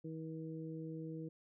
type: harmonic tone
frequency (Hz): 160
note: D#3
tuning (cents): +49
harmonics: 1 / 2 / 3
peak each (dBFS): -45 / -46 / -50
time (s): 0.04-1.29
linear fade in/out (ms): 10
effects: none